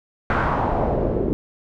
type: noise with low-pass filter sweep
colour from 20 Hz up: pink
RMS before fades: -21 dBFS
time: 0.3-1.33 s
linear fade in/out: 0 ms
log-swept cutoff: 1500 to 360 Hz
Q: 2.5
effects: none